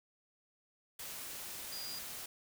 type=tone in noise; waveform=sine; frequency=4844 Hz; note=D#8; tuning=47 cents flat; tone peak=-43 dBFS; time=1.72-1.99 s; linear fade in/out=5 ms; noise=white; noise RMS=-45 dBFS; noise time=0.99-2.26 s; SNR=-1 dB; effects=none